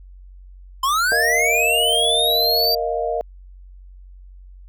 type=linear sweep; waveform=square; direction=up; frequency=1026 to 4699 Hz; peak=-17 dBFS; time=0.83-2.75 s; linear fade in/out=5 ms
type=chord; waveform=sine; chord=Bb suspended fourth; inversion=none; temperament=equal; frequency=466.2 / 622.3 / 698.5 Hz; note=Bb4 / Eb5 / F5; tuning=0 / 0 / 0 cents; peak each=-24 dBFS; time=1.12-3.21 s; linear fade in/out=0 ms
effects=added 46 Hz sine -39 dBFS peak until 4.68 s